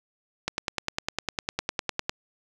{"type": "click train", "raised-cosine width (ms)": 0.2, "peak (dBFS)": -9, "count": 17, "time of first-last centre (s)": [0.48, 2.095], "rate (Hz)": 9.91, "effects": []}